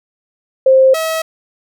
sine / sawtooth tone pair in turn, 527 / 643.4 Hz, C5 / E5, +12 / -42 cents, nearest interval minor third, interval 346 cents, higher second, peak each -5 / -12 dBFS, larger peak first, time 0.66-0.94 / 0.94-1.22 s, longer neither, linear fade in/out 5 ms, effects none

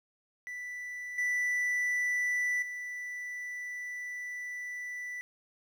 triangle tone with level steps, 1975.5 Hz, B6, in tune, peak -36 / -26 / -35 dBFS, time 0.47-5.21 s, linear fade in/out 0 ms, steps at 1.18 / 2.62 s, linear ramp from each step 5 ms, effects 11-bit

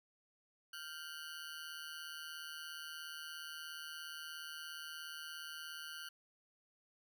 20% pulse ring-modulated tone, 1480 Hz, F#6, in tune, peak -38 dBFS, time 0.73-6.09 s, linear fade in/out 5 ms, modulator 78.5 Hz, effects none

